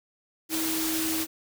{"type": "tone in noise", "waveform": "sine", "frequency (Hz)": 320.6, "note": "E4", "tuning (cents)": -48, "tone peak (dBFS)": -29, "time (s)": [0.49, 1.27], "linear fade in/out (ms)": 50, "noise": "white", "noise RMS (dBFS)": -30, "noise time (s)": [0.49, 1.27], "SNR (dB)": -2, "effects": []}